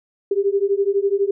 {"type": "beating tone pair", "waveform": "sine", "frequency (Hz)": [392, 404], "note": ["G4", "G#4"], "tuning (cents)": [0, -48], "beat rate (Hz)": 12, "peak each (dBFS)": -19, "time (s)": [0.31, 1.31], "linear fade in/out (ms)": 5, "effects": []}